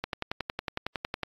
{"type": "click train", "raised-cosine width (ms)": 0.3, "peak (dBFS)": -14, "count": 14, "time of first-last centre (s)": [0.04, 1.233], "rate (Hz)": 10.9, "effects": ["AAC 32 kbps"]}